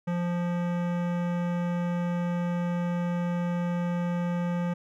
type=tone with hard clipping; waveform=sine; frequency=174.61 Hz; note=F3; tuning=in tune; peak=-28 dBFS; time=0.07-4.74 s; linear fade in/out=10 ms; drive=18 dB; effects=none